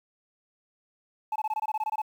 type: tone bursts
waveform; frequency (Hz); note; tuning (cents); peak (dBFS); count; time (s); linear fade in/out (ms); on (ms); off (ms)
sine; 864; A5; -32; -23; 12; 1.32-2.018; 5; 38; 22
effects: tanh soft clip ceiling -25 dBFS + 9-bit